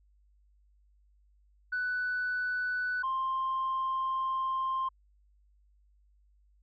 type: tone pair in turn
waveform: sine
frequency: 1490 / 1053.6 Hz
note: F#6 / C6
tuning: +12 / +12 cents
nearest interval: tritone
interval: 600 cents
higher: first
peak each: -28 / -27 dBFS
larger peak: second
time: 1.72-3.03 / 3.03-4.89 s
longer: second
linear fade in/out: 10 ms
effects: tanh soft clip ceiling -26 dBFS + added 50 Hz sine -62 dBFS peak until 6.62 s